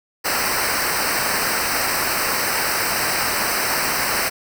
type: noise with comb filter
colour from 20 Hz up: pink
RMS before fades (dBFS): -21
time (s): 0.24-4.3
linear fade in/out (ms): 20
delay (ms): 0.29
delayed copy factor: -0.9
effects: none